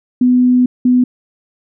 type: tone pair in turn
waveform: sine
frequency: 249.5 / 249.5 Hz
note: B3 / B3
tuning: +18 / +18 cents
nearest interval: unison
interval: 0 cents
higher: neither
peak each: -7 dBFS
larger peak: neither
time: 0.21-0.66 / 0.85-1.04 s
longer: first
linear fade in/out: 5 ms
effects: none